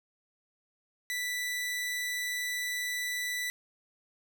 sawtooth tone, 1975.5 Hz, B6, in tune, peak -28 dBFS, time 1.1-3.5 s, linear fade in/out 0 ms, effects none

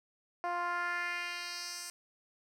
10% pulse tone with band-pass filter sweep, 349.9 Hz, F4, 3 cents sharp, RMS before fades -37 dBFS, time 0.44-1.9 s, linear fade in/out 0 ms, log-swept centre 760 to 7800 Hz, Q 1.8, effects none

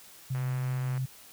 sine tone, 130.81 Hz, C3, in tune, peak -28 dBFS, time 0.3-1.06 s, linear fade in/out 10 ms
click train, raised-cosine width 0.5 ms, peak -29 dBFS, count 80, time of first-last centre 0.35-0.977 s, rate 126 Hz
effects white hiss -52 dBFS RMS until 1.32 s

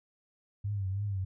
sine tone with vibrato, 98.8 Hz, G2, 14 cents sharp, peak -30 dBFS, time 0.64-1.25 s, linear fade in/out 10 ms, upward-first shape triangle, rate 3.1 Hz, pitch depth 98 cents each way, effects none

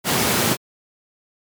pink high-pass noise, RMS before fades -19 dBFS, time 0.04-0.57 s, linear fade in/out 50 ms, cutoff 110 Hz, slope 24 dB/octave, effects MP3 96 kbps

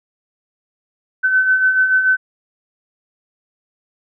sine beating tone pair, 1515 / 1521.9 Hz, F#6 / F#6, +40 / +48 cents, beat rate 6.9 Hz, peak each -21 / -12 dBFS, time 1.23-2.17 s, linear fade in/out 20 ms, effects none

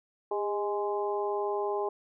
harmonic tone with a mistuned harmonic, 207.7 Hz, G#3, in tune, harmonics 2 / 3 / 4 / 5, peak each -30 / -37 / -34 / -38 dBFS, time 0.31-1.89 s, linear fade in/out 5 ms, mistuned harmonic 2, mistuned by -37 cents, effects none

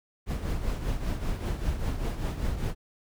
brown noise with tremolo, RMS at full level -27 dBFS, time 0.26-2.75 s, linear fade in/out 50 ms, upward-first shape triangle, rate 5.1 Hz, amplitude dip 65%, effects none

